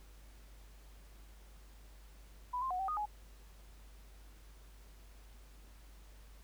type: tone with pitch steps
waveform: sine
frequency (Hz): 992 / 1050 / 733 / 770 / 1235 / 839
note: B5 / C6 / F#5 / G5 / D#6 / G#5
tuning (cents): +7 / +6 / -16 / -31 / -13 / +17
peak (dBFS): -34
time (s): 2.53-3.058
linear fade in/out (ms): 10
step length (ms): 88
effects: added 50 Hz sine -54 dBFS peak until 6.43 s + pink hiss -64 dBFS RMS until 6.43 s